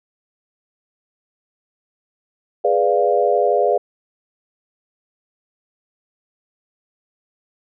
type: chord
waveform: sine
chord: G# diminished seventh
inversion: none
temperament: equal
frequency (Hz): 415.3 / 493.9 / 587.3 / 698.5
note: G#4 / B4 / D5 / F5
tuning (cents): 0 / 0 / 0 / 0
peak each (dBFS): -19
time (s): 2.64-3.78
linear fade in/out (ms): 10
effects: none